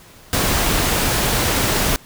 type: noise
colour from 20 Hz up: pink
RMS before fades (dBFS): -18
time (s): 0.33-1.96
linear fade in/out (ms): 0
effects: pink hiss -45 dBFS RMS until 2.05 s